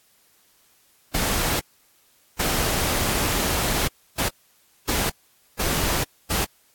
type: noise bursts at uneven times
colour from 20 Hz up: pink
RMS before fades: -23 dBFS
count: 6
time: 1.14-1.6 / 2.39-3.88 / 4.18-4.29 / 4.88-5.1 / 5.59-6.04 / 6.3-6.45 s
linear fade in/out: 10 ms
effects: white hiss -60 dBFS RMS until 6.74 s + AAC 64 kbps